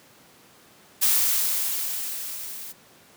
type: noise with level ramp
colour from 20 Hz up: blue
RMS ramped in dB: -19 to -38 dBFS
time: 1.01-2.73 s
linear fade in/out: 20 ms
effects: pink hiss -53 dBFS RMS until 3.16 s + high-pass 150 Hz 12 dB/octave